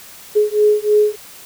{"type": "beating tone pair", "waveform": "sine", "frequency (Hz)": [419.3, 422.5], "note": ["G#4", "G#4"], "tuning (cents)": [17, 30], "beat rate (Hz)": 3.2, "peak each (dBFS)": -14, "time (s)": [0.35, 1.16], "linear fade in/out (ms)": 20, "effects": ["white hiss -39 dBFS RMS until 1.45 s"]}